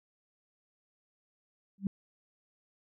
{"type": "tone with exponential growth", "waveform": "sine", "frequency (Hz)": 196, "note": "G3", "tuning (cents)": 0, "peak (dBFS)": -23, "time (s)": [1.78, 1.87], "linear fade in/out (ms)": 2, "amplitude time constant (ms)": 18, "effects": []}